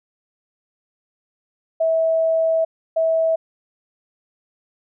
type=tone bursts at uneven times; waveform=sine; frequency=650 Hz; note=E5; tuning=24 cents flat; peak=-15 dBFS; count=2; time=1.8-2.65 / 2.96-3.36 s; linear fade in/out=10 ms; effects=none